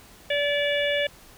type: harmonic tone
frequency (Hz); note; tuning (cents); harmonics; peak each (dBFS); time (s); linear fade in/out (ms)
577; D5; -31; 1 / 3 / 4 / 5 / 6; -24 / -29 / -30 / -31 / -32; 0.3-1.07; 5
effects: pink hiss -50 dBFS RMS until 1.37 s